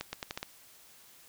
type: accelerating click train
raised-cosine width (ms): 0.2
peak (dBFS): -18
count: 6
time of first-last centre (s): 0.01-0.43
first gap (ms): 120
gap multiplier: 0.82
effects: white hiss -57 dBFS RMS until 1.28 s